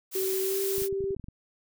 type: noise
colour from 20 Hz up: blue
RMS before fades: -33 dBFS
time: 0.11-0.89 s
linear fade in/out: 50 ms
type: tone with pitch glide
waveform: sine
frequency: 381.5 to 390.4 Hz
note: G4 to G4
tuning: -47 to -7 cents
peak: -27 dBFS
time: 0.15-1.15 s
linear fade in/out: 5 ms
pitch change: +40 cents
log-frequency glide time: 0.4-0.59 s
type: clicks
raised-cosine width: 5 ms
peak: -29 dBFS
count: 10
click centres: 0.782 / 0.82 / 0.927 / 1.006 / 1.041 / 1.107 / 1.166 / 1.197 / 1.242 / 1.285 s
effects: none